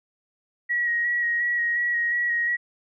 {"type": "tone with vibrato", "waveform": "sine", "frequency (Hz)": 1904, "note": "A#6", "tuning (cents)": 36, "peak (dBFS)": -21, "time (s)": [0.69, 2.57], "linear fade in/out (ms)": 20, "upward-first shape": "square", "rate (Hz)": 2.8, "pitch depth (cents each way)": 17, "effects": []}